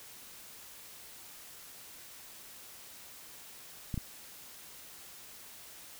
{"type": "clicks", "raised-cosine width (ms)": 5, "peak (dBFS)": -22, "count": 2, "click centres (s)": [3.942, 3.977], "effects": ["white hiss -51 dBFS RMS until 5.99 s"]}